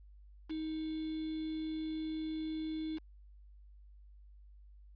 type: tone with quantisation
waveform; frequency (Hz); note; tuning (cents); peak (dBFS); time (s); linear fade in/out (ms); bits
sine; 314.7; D#4; +20; -36; 0.49-2.99; 20; 8
effects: added 50 Hz sine -54 dBFS peak until 4.95 s + resampled to 11025 Hz